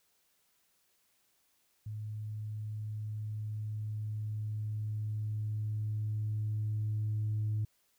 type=tone with level ramp; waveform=sine; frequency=107 Hz; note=A2; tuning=48 cents flat; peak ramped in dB=-37 to -28 dBFS; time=1.86-7.65 s; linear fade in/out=5 ms; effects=tanh soft clip ceiling -27 dBFS + white hiss -73 dBFS RMS until 7.98 s